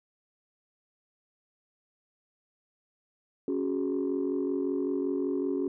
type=chord; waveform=sine; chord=C# suspended fourth; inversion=none; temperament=equal; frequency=277.2 / 370 / 415.3 Hz; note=C#4 / F#4 / G#4; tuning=0 / 0 / 0 cents; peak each=-29 / -30 / -33 dBFS; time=3.48-5.68 s; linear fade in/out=2 ms; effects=tanh soft clip ceiling -21 dBFS